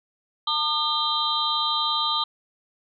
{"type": "tone cluster", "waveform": "sine", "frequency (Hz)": [903, 1207, 3190, 3650, 3973], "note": ["A5", "D6", "G7", "A#7", "B7"], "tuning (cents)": [45, 47, 30, -37, 10], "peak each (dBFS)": [-30, -26, -28, -30, -27], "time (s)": [0.47, 2.24], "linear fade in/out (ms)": 5, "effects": []}